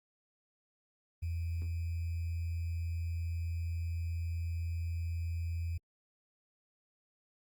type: tone with sample-and-hold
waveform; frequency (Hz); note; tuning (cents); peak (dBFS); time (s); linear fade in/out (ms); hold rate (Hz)
sine; 83.9; E2; +31; -33; 1.22-5.78; 10; 2450
effects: Opus 32 kbps